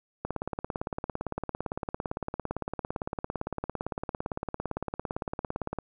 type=click train; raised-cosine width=1 ms; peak=-17 dBFS; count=99; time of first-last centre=0.25-5.787 s; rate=17.7 Hz; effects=none